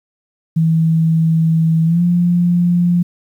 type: tone with pitch glide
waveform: sine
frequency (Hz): 162.2 to 174.85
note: E3 to F3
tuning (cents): -28 to +2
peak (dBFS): -10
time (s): 0.56-3.03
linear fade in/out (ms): 10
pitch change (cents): +130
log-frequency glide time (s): 1.85-2.02
effects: 8-bit